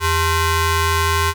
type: ring-modulated tone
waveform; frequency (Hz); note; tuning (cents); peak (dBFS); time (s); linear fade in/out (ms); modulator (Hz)
sawtooth; 486.1; B4; -28; -8; 0-1.34; 50; 570
effects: none